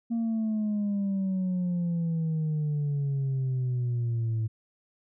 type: exponential sweep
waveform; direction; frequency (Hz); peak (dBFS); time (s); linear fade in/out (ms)
sine; down; 233.1 to 110; -23; 0.1-4.48; 20
effects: tanh soft clip ceiling -24 dBFS